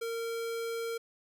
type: tone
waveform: square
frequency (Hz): 460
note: A#4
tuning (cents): -23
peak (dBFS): -34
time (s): 0.01-0.98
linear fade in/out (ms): 10
effects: none